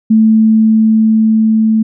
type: tone with level ramp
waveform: sine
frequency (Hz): 220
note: A3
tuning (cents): 0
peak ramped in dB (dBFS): -4 to -7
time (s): 0.1-1.83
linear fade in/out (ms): 10
effects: none